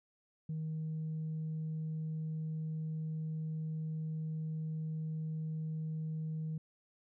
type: tone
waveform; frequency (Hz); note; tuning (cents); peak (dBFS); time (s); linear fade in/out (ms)
sine; 157.5; D#3; +21; -34; 0.49-6.58; 5
effects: tanh soft clip ceiling -33 dBFS